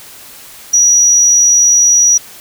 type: tone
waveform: sine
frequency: 5810 Hz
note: F#8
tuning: 32 cents flat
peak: -5 dBFS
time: 0.73-2.18 s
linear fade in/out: 10 ms
effects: white hiss -35 dBFS RMS until 2.4 s